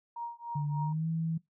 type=tone with tremolo; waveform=sine; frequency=940 Hz; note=A#5; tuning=14 cents sharp; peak=-33 dBFS; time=0.16-0.93 s; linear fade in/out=5 ms; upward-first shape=triangle; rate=3.4 Hz; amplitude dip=100%
type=tone with pitch glide; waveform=sine; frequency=146.83 to 162.92 Hz; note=D3 to E3; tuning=0 to -20 cents; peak=-29 dBFS; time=0.55-1.38 s; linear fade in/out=10 ms; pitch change=+180 cents; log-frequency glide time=0.75-1.08 s
effects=noise-tail reverb RT60 0.2 s tail -23 dB re dry